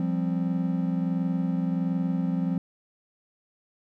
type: chord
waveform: triangle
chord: F suspended second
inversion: none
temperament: equal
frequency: 174.61 / 196 / 261.6 Hz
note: F3 / G3 / C4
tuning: 0 / 0 / 0 cents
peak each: -24 / -29 / -28 dBFS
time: 0-2.58 s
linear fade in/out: 2 ms
effects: none